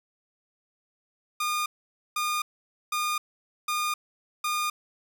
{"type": "tone bursts", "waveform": "sawtooth", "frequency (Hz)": 1217, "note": "D#6", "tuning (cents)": -39, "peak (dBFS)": -22, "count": 5, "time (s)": [1.4, 4.7], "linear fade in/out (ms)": 5, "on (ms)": 260, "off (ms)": 500, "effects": []}